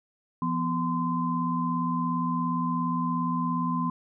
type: tone cluster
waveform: sine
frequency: 170.2 / 247.4 / 1030 Hz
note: F3 / B3 / C6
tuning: -44 / +3 / -28 cents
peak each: -29 dBFS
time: 0.42-3.9 s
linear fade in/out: 2 ms
effects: none